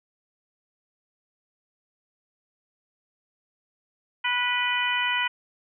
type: harmonic tone with a mistuned harmonic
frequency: 490.9 Hz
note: B4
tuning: 10 cents flat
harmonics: 2 / 3 / 4 / 5 / 6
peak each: -29 / -30 / -28 / -29 / -29 dBFS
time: 4.24-5.28 s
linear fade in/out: 10 ms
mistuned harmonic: 6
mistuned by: +29 cents
effects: none